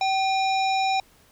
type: harmonic tone with a mistuned harmonic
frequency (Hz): 770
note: G5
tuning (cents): -31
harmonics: 1 / 3 / 5 / 7 / 9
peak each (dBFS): -21 / -29 / -32 / -35 / -42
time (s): 0.01-1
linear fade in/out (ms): 2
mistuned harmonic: 3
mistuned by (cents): +81
effects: pink hiss -57 dBFS RMS until 1.31 s